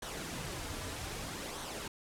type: noise with flanger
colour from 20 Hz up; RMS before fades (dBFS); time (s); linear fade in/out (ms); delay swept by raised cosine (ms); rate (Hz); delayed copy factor
pink; -41; 0.02-1.88; 5; 0.4 to 5.6; 0.63; -0.5
effects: low-pass 11000 Hz 12 dB/octave